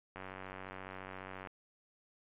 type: click train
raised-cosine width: 0.5 ms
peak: -30 dBFS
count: 125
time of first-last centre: 0.16-1.472 s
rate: 94.5 Hz
effects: resampled to 8000 Hz